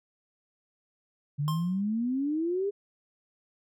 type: exponential sweep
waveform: sine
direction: up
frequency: 140.7 to 413.1 Hz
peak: -26 dBFS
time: 1.38-2.71 s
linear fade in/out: 20 ms
type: tone with exponential decay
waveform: square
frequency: 1059 Hz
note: C6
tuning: 21 cents sharp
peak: -30 dBFS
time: 1.48-1.81 s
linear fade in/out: 0 ms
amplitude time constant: 70 ms
effects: none